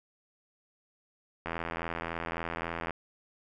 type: click train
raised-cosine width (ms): 0.5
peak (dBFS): -19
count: 122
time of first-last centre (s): 1.46-2.907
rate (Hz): 83.6
effects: none